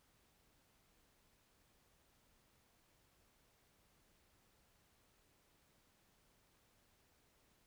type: silence
effects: pink hiss -74 dBFS RMS until 7.66 s